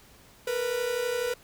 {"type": "tone pair together", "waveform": "45% pulse", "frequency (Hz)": [460.2, 492.2], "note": ["A#4", "B4"], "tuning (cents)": [-22, -6], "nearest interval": "minor second", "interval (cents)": 116, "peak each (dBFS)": [-33, -28], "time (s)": [0.47, 1.34], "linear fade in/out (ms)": 5, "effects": ["pink hiss -55 dBFS RMS until 1.43 s"]}